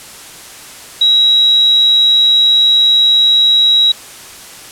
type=tone; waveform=sine; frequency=3860 Hz; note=B7; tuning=40 cents flat; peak=-6 dBFS; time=1.01-3.92 s; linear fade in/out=5 ms; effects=white hiss -33 dBFS RMS until 4.71 s + low-pass 11000 Hz 12 dB/octave